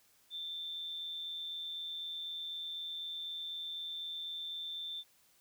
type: tone with amplitude modulation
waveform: sine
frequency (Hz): 3556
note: A7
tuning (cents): +18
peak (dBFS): -37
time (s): 0.3-5.04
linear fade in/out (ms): 50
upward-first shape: sine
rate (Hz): 164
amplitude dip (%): 40
effects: white hiss -68 dBFS RMS until 5.4 s